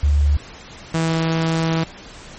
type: tone pair in turn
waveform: sine / sawtooth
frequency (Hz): 72.6 / 162.98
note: D2 / E3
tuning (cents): -19 / -19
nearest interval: octave + major second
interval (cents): 1400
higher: second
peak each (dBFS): -12 / -13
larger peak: first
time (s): 0.03-0.37 / 0.94-1.84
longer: second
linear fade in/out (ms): 5
effects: pink hiss -39 dBFS RMS until 2.38 s + MP3 32 kbps